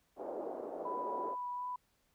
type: band-pass noise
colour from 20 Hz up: pink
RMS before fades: -42 dBFS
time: 0.16-1.36 s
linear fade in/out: 50 ms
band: 360 to 720 Hz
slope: 24 dB/octave
type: tone with vibrato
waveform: sine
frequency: 987.8 Hz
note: B5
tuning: in tune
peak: -37 dBFS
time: 0.85-1.76 s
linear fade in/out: 5 ms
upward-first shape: sine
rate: 2.7 Hz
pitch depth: 10 cents each way
effects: pink hiss -75 dBFS RMS until 2.14 s